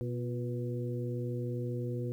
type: harmonic tone with a mistuned harmonic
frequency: 122.4 Hz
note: B2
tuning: 15 cents flat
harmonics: 1 / 2 / 3 / 4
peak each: -34 / -41 / -40 / -42 dBFS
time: 0.01-2.12 s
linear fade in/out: 0 ms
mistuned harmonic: 3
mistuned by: -46 cents
effects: 11-bit